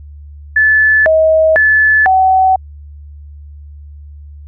sine tone with pitch steps, 1736 / 635 / 1732 / 756 Hz, A6 / D#5 / A6 / F#5, -24 / +35 / -28 / +37 cents, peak -6 dBFS, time 0.56-2.56 s, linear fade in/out 5 ms, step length 500 ms, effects added 73 Hz sine -30 dBFS peak until 4.47 s

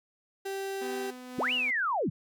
35% pulse tone, 390 Hz, G4, 9 cents flat, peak -31 dBFS, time 0.45-1.11 s, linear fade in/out 10 ms
sawtooth tone with tremolo, 251.4 Hz, B3, 31 cents sharp, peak -34 dBFS, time 0.81-1.71 s, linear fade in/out 10 ms, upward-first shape sine, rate 1.9 Hz, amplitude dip 45%
sine linear two-way sweep, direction up then down, 77.4 to 3000 to 100.1 Hz, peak -26 dBFS, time 1.38-2.1 s, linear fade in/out 10 ms, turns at 1.53 s
effects none

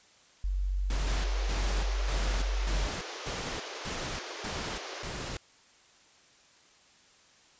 sine tone, 47.19 Hz, F#1, 35 cents sharp, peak -27 dBFS, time 0.44-2.87 s, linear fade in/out 0 ms
pink noise bursts, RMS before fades -37 dBFS, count 8, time 0.9-5.37 s, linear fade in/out 2 ms, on 340 ms, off 250 ms
pink band-pass noise, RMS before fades -41 dBFS, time 1.07-5.03 s, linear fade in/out 5 ms, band 340 to 6700 Hz, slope 48 dB/octave
effects white hiss -60 dBFS RMS until 7.59 s + resampled to 16000 Hz

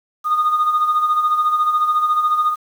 sine tone with tremolo, 1230 Hz, D#6, 20 cents flat, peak -10 dBFS, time 0.24-2.56 s, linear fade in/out 50 ms, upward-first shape sine, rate 14 Hz, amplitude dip 60%, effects tanh soft clip ceiling -10 dBFS + 7-bit

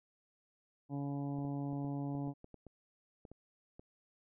harmonic tone, 141.2 Hz, C#3, 32 cents sharp, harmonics 1 / 2 / 3 / 4 / 5 / 6 / 7, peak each -39 / -39 / -53 / -52 / -51 / -53 / -59 dBFS, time 0.89-2.34 s, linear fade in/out 50 ms
clicks, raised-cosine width 2 ms, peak -38 dBFS, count 12, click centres 1.387 / 1.45 / 1.73 / 1.847 / 2.151 / 2.276 / 2.444 / 2.543 / 2.667 / 3.252 / 3.316 / 3.795 s
effects none

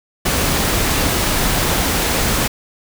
pink noise, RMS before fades -17 dBFS, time 0.25-2.48 s, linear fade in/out 10 ms, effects none

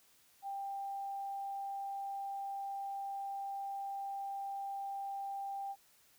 sine tone, 791 Hz, G5, 15 cents sharp, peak -38 dBFS, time 0.42-5.76 s, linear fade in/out 50 ms, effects white hiss -67 dBFS RMS until 6.18 s

